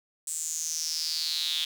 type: tone with high-pass filter sweep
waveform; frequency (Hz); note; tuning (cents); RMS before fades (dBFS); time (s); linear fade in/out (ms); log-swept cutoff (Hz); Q
sawtooth; 160; D#3; +49; -31; 0.27-1.65; 5; 8000 to 3400; 6.9
effects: none